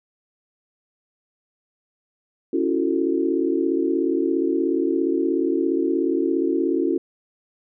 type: chord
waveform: sine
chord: F# minor seventh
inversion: second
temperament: just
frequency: 277.5 / 333 / 370 / 444 Hz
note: C#4 / E4 / F#4 / A4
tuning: +2 / +18 / 0 / +16 cents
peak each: -24 / -22 / -24 / -28 dBFS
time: 2.53-6.98 s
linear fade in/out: 5 ms
effects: none